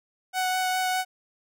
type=tone with vibrato; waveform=sawtooth; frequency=742 Hz; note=F#5; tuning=5 cents sharp; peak=-20 dBFS; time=0.33-1.05 s; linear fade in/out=50 ms; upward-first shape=sine; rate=4.9 Hz; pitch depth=9 cents each way; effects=none